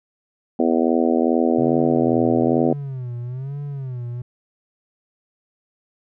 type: harmonic tone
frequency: 82.41 Hz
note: E2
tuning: in tune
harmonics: 3 / 4 / 5 / 6 / 7 / 8 / 9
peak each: -19 / -21 / -23 / -25 / -26 / -27 / -28 dBFS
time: 0.59-2.73 s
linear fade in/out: 5 ms
type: tone with vibrato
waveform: triangle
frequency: 131.5 Hz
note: C3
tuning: 9 cents sharp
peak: -24 dBFS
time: 1.58-4.22 s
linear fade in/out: 5 ms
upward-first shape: sine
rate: 1.1 Hz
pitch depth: 160 cents each way
effects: none